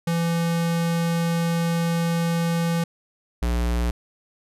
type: tone pair in turn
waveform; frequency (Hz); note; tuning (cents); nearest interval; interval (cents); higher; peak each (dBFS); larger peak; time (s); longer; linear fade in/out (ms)
square; 168.2 / 59.36; E3 / A#1; +35 / +32; octave + tritone; 1803; first; -21; neither; 0.07-2.84 / 3.42-3.91; first; 5
effects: resampled to 32000 Hz